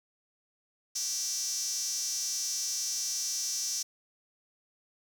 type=tone with high-pass filter; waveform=sawtooth; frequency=389.3 Hz; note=G4; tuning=12 cents flat; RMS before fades=-33 dBFS; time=0.95-3.83 s; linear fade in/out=10 ms; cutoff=5800 Hz; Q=6.9; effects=9-bit